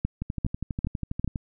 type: two click trains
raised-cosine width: 5 ms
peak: -12 / -17 dBFS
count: 4 / 15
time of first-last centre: 0.05-1.245 / 0.22-1.358 s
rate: 2.51 / 12.3 Hz
effects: none